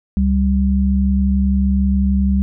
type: tone pair together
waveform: sine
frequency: 69.3 / 196 Hz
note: C#2 / G3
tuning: 0 / 0 cents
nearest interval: octave + tritone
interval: 1800 cents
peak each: -15 dBFS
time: 0.17-2.42 s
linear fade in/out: 0 ms
effects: none